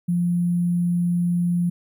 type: tone with sample-and-hold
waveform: sine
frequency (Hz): 174.61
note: F3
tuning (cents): 0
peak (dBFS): -18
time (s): 0.08-1.7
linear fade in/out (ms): 10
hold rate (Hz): 11025
effects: none